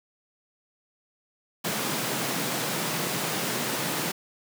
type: high-pass noise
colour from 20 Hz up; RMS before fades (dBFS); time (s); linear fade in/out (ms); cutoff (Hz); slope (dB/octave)
pink; -29; 1.64-4.12; 10; 130; 48
effects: none